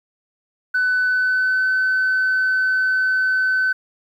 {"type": "tone with pitch glide", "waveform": "sine", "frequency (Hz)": [1500, 1519.2], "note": ["F#6", "F#6"], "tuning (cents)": [23, 45], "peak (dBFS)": -14, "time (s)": [0.74, 3.73], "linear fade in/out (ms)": 10, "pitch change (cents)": 22, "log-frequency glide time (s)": [1.01, 1.66], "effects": ["tanh soft clip ceiling -13 dBFS", "9-bit"]}